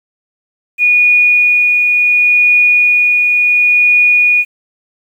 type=tone with tremolo; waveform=sine; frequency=2454 Hz; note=D#7; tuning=25 cents flat; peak=-5 dBFS; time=0.78-4.45 s; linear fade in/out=50 ms; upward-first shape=triangle; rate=0.7 Hz; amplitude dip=30%; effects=7-bit